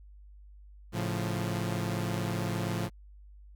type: chord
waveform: sawtooth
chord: A augmented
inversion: none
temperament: equal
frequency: 110 / 138.59 / 174.61 Hz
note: A2 / C#3 / E#3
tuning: 0 / 0 / 0 cents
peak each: -29 / -34 / -30 dBFS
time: 0.92-2.9 s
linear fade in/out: 50 ms
effects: added 50 Hz sine -49 dBFS peak until 3.55 s